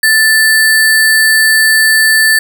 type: tone with sample-and-hold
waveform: sine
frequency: 1760 Hz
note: A6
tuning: in tune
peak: -5 dBFS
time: 0.03-2.39 s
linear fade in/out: 5 ms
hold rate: 6300 Hz
effects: none